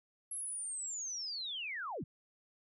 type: linear sweep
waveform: sine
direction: down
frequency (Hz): 11175 to 87.31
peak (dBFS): -38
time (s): 0.31-2.04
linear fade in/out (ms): 5
effects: none

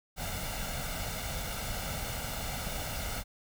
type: noise with comb filter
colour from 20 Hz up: pink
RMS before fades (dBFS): -36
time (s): 0.16-3.24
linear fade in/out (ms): 50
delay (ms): 1.4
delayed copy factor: +0.65
effects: none

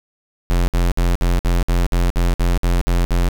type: tone bursts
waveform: square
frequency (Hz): 43.65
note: F1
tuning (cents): 0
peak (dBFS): -14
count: 12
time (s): 0.5-3.287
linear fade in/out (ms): 0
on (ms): 180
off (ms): 57
effects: none

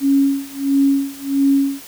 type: tone with tremolo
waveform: sine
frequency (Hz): 276.3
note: C#4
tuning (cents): -6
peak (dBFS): -10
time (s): 0-1.82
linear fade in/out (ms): 50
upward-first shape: sine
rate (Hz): 1.5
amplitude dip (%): 95
effects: white hiss -38 dBFS RMS until 1.87 s

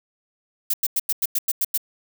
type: noise bursts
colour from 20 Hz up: violet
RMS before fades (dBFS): -21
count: 9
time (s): 0.7-1.777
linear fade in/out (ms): 5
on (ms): 37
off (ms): 93
effects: none

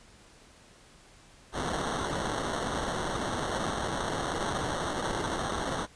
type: noise with sample-and-hold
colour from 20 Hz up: white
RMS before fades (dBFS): -32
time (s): 1.52-5.87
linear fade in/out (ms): 50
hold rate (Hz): 2450
effects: pink hiss -56 dBFS RMS until 5.95 s + resampled to 22050 Hz

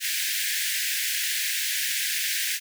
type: high-pass noise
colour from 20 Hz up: pink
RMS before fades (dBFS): -27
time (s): 0-2.6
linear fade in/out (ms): 50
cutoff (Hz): 1600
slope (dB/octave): 96
effects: none

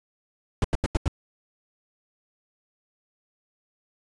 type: noise bursts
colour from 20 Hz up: brown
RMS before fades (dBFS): -21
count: 5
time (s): 0.62-1.08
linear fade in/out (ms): 2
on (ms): 24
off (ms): 85
effects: resampled to 22050 Hz

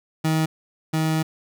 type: tone pair in turn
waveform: 30% pulse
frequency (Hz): 158.4 / 158.4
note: D#3 / D#3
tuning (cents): +31 / +31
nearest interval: unison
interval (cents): 0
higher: neither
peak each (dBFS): -16 / -17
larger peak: first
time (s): 0.24-0.46 / 0.93-1.23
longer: second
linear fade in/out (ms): 10
effects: none

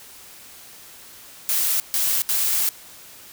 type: noise bursts at uneven times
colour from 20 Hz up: blue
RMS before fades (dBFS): -21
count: 3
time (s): 1.49-1.8 / 1.94-2.22 / 2.29-2.69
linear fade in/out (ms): 0
effects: white hiss -44 dBFS RMS until 3.32 s

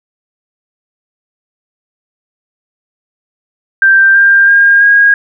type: tone with pitch steps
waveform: sine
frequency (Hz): 1574 / 1594.1 / 1614.5 / 1635.2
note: G6 / G6 / G#6 / G#6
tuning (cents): +7 / +29 / -49 / -27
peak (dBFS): -3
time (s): 3.82-5.14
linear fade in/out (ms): 2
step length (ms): 330
effects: none

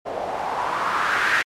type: noise with low-pass filter sweep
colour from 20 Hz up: blue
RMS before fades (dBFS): -23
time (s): 0.05-1.43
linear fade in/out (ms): 20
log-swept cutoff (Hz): 600 to 1800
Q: 3.4
effects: MP3 96 kbps

